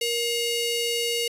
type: ring-modulated tone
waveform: sawtooth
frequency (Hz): 1661.2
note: G#6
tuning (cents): 0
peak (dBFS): -17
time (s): 0.01-1.28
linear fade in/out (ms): 5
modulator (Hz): 1190
effects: resampled to 32000 Hz